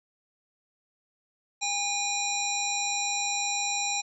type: harmonic tone with a mistuned harmonic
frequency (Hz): 814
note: G#5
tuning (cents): -35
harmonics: 1 / 3 / 5 / 7 / 9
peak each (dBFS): -33 / -33 / -33 / -33 / -33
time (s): 1.61-4.02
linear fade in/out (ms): 20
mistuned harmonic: 5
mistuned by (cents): -40
effects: none